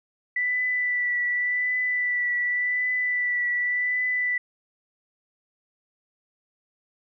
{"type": "tone with vibrato", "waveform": "sine", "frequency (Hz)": 1975.5, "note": "B6", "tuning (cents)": 0, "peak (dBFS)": -22, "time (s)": [0.36, 4.38], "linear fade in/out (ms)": 5, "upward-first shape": "triangle", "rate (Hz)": 0.88, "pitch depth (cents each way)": 23, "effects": []}